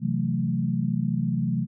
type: chord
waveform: sine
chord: F# half-diminished seventh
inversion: second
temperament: equal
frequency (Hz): 130.81 / 164.81 / 185 / 220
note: C3 / E3 / F#3 / A3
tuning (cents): 0 / 0 / 0 / 0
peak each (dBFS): -28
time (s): 0-1.67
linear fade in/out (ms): 50
effects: none

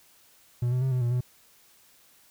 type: tone with pitch steps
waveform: triangle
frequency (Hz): 121.5 / 126.3 / 132.3 / 126.6 / 119.8 / 124.5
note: B2 / B2 / C3 / B2 / A#2 / B2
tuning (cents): -28 / +39 / +20 / +43 / +48 / +14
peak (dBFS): -21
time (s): 0.62-1.208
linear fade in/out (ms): 5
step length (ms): 98
effects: white hiss -59 dBFS RMS until 2.3 s

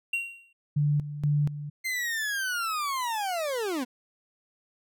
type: tone with exponential decay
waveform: triangle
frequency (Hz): 2751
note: F7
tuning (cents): -27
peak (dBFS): -22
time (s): 0.13-0.53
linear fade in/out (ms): 5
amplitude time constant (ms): 85
type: tone with tremolo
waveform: sine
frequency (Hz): 146.83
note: D3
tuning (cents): 0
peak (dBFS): -21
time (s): 0.76-1.7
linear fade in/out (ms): 10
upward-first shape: square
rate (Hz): 2.1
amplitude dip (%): 75
type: linear sweep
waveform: 40% pulse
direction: down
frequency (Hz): 2097 to 233.1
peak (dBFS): -27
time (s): 1.84-3.85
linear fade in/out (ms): 20
effects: none

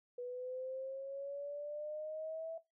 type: exponential sweep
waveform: sine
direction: up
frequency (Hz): 488.3 to 659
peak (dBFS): -40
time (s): 0.18-2.58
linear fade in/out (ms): 5
effects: noise-tail reverb RT60 0.2 s tail -18 dB re dry

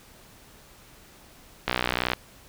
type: click train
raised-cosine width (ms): 0.3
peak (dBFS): -7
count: 29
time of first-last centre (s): 1.68-2.134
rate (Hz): 61.7
effects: pink hiss -52 dBFS RMS until 2.48 s

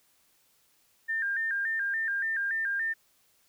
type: tone with vibrato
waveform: sine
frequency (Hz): 1699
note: G#6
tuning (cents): +39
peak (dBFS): -27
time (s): 1.08-2.94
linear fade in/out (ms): 20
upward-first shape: square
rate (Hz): 3.5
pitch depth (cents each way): 100
effects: white hiss -67 dBFS RMS until 3.48 s

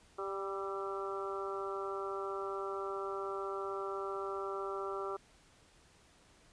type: harmonic tone with a mistuned harmonic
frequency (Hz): 196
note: G3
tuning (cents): 0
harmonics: 2 / 3 / 4 / 5 / 6 / 7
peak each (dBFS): -39 / -46 / -47 / -49 / -43 / -45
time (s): 0.18-5.17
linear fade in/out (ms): 10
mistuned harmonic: 7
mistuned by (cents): -33
effects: pink hiss -64 dBFS RMS until 6.52 s + resampled to 22050 Hz

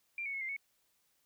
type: tone with pitch steps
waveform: sine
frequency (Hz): 2373 / 2217 / 2184 / 2093 / 2212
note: D7 / C#7 / C#7 / C7 / C#7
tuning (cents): +17 / 0 / -26 / 0 / -4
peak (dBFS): -36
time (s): 0.18-0.565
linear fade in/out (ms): 2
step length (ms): 77
effects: white hiss -75 dBFS RMS until 1.25 s

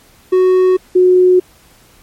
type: tone pair in turn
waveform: triangle / sine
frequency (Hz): 370 / 365.1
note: F#4 / F#4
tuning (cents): 0 / -23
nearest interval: unison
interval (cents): 23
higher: first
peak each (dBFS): -5 / -5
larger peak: neither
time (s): 0.32-0.77 / 0.95-1.4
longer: neither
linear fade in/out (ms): 10
effects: pink hiss -47 dBFS RMS until 2.02 s + MP3 64 kbps

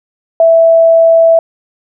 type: tone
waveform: sine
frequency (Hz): 659.3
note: E5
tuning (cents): 0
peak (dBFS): -3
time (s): 0.4-1.39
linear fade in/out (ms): 2
effects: none

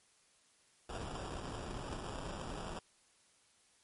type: noise with sample-and-hold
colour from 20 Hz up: pink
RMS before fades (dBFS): -43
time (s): 0.89-2.79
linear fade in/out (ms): 2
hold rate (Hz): 2100
effects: white hiss -69 dBFS RMS until 3.83 s + MP3 48 kbps

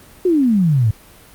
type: exponential sweep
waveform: sine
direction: down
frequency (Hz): 379.9 to 102.3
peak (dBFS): -11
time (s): 0.25-0.91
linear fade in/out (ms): 5
effects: pink hiss -44 dBFS RMS until 1.34 s + Opus 32 kbps

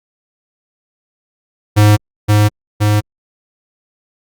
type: tone with echo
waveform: square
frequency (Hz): 104.9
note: G#2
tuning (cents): +18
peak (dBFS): -6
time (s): 1.76-1.97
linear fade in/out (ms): 20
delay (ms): 520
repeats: 2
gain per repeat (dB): -2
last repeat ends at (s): 3.01
effects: Opus 48 kbps

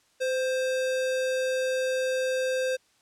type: tone with sample-and-hold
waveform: sine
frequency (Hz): 516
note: C5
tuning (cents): -24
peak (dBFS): -24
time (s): 0.2-2.77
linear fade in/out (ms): 20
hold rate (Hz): 2100
effects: white hiss -65 dBFS RMS until 3.01 s + low-pass 8000 Hz 12 dB/octave

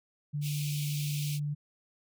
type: tone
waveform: sine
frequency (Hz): 146.83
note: D3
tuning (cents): 0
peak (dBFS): -30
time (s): 0.33-1.55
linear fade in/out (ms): 20
type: high-pass noise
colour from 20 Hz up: pink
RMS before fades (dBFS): -41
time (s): 0.41-1.4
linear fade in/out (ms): 50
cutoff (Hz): 2300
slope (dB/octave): 96
effects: none

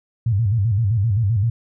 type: tone with vibrato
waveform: sine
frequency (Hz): 106.8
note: G#2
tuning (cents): +49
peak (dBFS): -15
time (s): 0.26-1.5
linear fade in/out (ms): 5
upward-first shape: square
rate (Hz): 7.7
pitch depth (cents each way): 150
effects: none

